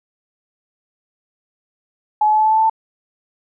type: tone with pitch steps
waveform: sine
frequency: 849 / 854.4 / 859.9 / 865.3 / 870.9 / 876.4 / 882 / 887.6 Hz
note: G#5 / G#5 / A5 / A5 / A5 / A5 / A5 / A5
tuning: +38 / +49 / -40 / -29 / -18 / -7 / +4 / +15 cents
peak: -11 dBFS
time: 2.21-2.698 s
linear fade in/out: 5 ms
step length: 61 ms
effects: none